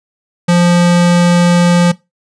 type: tone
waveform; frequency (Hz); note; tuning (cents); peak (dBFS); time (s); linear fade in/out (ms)
square; 174.61; F3; 0; -7; 0.48-1.92; 10
effects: noise-tail reverb RT60 0.2 s tail -19 dB re dry + resampled to 22050 Hz